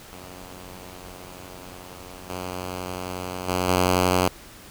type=tone with level steps; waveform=5% pulse; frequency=91.2 Hz; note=F#2; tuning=24 cents flat; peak=-30 / -19 / -11 / -7 dBFS; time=0.13-4.28 s; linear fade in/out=0 ms; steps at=2.29 / 3.48 / 3.68 s; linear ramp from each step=10 ms; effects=pink hiss -45 dBFS RMS until 4.7 s